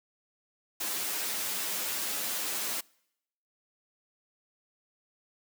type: noise with comb filter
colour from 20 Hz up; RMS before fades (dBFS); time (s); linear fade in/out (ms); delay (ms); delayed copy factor
white; -33; 0.8-2.81; 10; 9.6; +0.8
effects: noise-tail reverb RT60 0.8 s tail -26 dB re dry + high-pass 200 Hz 12 dB/octave